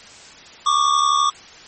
square tone pair together, 1121.2 / 1193 Hz, C#6 / D6, +19 / +27 cents, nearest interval minor second, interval 108 cents, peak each -18 dBFS, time 0.66-1.3 s, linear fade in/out 5 ms, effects white hiss -42 dBFS RMS until 1.67 s + MP3 32 kbps

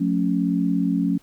sine chord, F augmented, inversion none, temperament equal with one note detuned, 179.21 / 220 / 277.2 Hz, F3 / A3 / C#4, +45 / 0 / 0 cents, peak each -22 / -25 / -22 dBFS, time 0-1.18 s, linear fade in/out 10 ms, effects pink hiss -57 dBFS RMS until 1.22 s

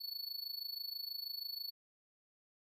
square tone with amplitude modulation, 4435 Hz, C#8, in tune, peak -38 dBFS, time 0-1.71 s, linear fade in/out 20 ms, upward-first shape sine, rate 26.2 Hz, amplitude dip 85%, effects none

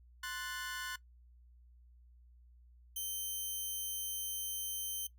sawtooth chord, F# diminished, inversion second, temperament equal, 1046.5 / 1480 / 1760 Hz, C6 / F#6 / A6, 0 / 0 / 0 cents, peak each -43 / -38 / -42 dBFS, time 0.23-0.96 s, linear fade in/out 5 ms
5% pulse tone, 3100 Hz, G7, 20 cents flat, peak -29 dBFS, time 2.96-5.07 s, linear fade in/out 5 ms
effects noise-tail reverb RT60 0.1 s tail -18 dB re dry + added 60 Hz sine -58 dBFS peak until 5.18 s

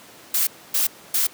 blue noise bursts, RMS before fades -20 dBFS, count 3, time 0.34-1.27 s, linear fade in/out 5 ms, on 130 ms, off 270 ms, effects pink hiss -45 dBFS RMS until 1.33 s + high-pass 200 Hz 12 dB/octave

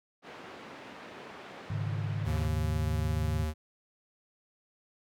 pink band-pass noise, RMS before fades -47 dBFS, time 0.22-2.49 s, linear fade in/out 50 ms, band 230 to 2600 Hz, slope 12 dB/octave
sine chord, Ab suspended fourth, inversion none, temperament equal, 103.83 / 138.59 / 155.56 Hz, Ab2 / Db3 / Eb3, 0 / 0 / 0 cents, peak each -32 / -37 / -37 dBFS, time 1.7-3.45 s, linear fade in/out 5 ms
square tone with vibrato, 77.2 Hz, D#2, 13 cents flat, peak -31 dBFS, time 2.24-3.54 s, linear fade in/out 50 ms, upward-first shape sine, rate 19 Hz, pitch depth 18 cents each way
effects none

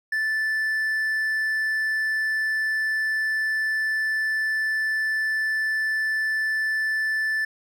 triangle tone, 1756 Hz, A6, 4 cents flat, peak -20 dBFS, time 0.12-7.45 s, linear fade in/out 5 ms, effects none

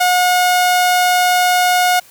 sawtooth tone, 723 Hz, F#5, 40 cents flat, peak -7 dBFS, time 0-2 s, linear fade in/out 10 ms, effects white hiss -45 dBFS RMS until 2.1 s

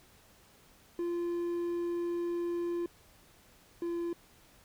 triangle tone pair in turn, 345.5 / 342.1 Hz, F4 / F4, -19 / -36 cents, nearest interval unison, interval 17 cents, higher first, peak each -29 / -30 dBFS, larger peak first, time 0.99-2.86 / 3.82-4.13 s, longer first, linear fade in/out 2 ms, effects pink hiss -61 dBFS RMS until 4.64 s

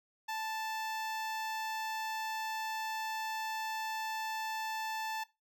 sawtooth tone with notch filter, 880 Hz, A5, in tune, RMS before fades -38 dBFS, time 0.28-5.24 s, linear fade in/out 10 ms, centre 10000 Hz, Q 1.3, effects noise-tail reverb RT60 0.2 s tail -17 dB re dry

